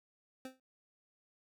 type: tone with exponential decay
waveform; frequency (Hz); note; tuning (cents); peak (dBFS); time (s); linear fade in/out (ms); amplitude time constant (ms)
25% pulse; 260.4; C4; -8; -37; 0.45-0.6; 2; 31
effects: none